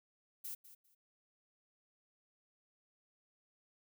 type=noise with echo; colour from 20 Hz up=violet; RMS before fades=-44 dBFS; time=0.44-0.55 s; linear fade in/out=10 ms; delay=200 ms; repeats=2; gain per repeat=-14 dB; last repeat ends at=0.95 s; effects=none